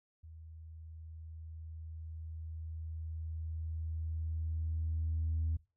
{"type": "tone with level ramp", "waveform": "sine", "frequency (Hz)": 80.2, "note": "E2", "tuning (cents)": -47, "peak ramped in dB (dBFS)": [-49, -29], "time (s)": [0.23, 5.57], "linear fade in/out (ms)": 10, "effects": ["noise-tail reverb RT60 0.3 s tail -22 dB re dry", "tanh soft clip ceiling -27 dBFS"]}